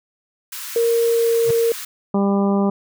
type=high-pass noise; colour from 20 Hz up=white; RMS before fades=-31 dBFS; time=0.52-1.85 s; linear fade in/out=5 ms; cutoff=950 Hz; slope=96 dB/octave
type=tone with pitch glide; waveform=sine; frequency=464.6 to 461.7 Hz; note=A#4 to A#4; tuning=-6 to -17 cents; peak=-14 dBFS; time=0.76-1.72 s; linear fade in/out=2 ms; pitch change=-11 cents; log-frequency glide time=1.08-1.28 s
type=tone with exponential growth; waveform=square; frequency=130.81 Hz; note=C3; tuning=in tune; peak=-22 dBFS; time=1.43-1.51 s; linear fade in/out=5 ms; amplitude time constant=17 ms
type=harmonic tone; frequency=198.9 Hz; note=G3; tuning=25 cents sharp; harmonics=1 / 2 / 3 / 4 / 5 / 6; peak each=-16 / -22 / -26 / -28 / -30 / -32 dBFS; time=2.14-2.7 s; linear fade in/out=5 ms
effects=none